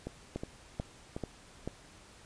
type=two click trains; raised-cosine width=2 ms; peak=-22 / -24 dBFS; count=4 / 4; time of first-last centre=0.36-1.676 / 0.07-1.165 s; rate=2.28 / 2.74 Hz; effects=pink hiss -56 dBFS RMS until 2.25 s + resampled to 22050 Hz